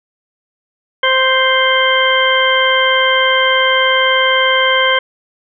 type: harmonic tone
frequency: 523.3 Hz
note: C5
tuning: in tune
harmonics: 1 / 2 / 3 / 4 / 6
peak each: -16 / -16 / -16 / -16 / -16 dBFS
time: 1.03-4.99 s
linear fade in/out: 5 ms
effects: none